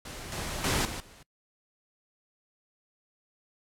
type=noise with level steps; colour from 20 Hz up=pink; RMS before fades=-41 / -35 / -27 / -37 / -53 dBFS; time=0.05-1.23 s; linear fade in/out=5 ms; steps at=0.32 / 0.64 / 0.85 / 1 s; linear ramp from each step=2 ms; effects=noise-tail reverb RT60 0.1 s tail -23 dB re dry + low-pass 11000 Hz 12 dB/octave